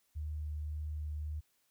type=tone with vibrato; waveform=sine; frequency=75.8 Hz; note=D#2; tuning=45 cents flat; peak=-36 dBFS; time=0.15-1.41 s; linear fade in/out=20 ms; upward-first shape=triangle; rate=1.8 Hz; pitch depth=12 cents each way; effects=white hiss -75 dBFS RMS until 1.7 s